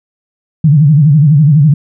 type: tone with vibrato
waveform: sine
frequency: 148.7 Hz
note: D3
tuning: 22 cents sharp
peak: -3 dBFS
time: 0.64-1.74 s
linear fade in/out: 5 ms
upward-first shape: sine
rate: 12 Hz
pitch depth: 150 cents each way
effects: none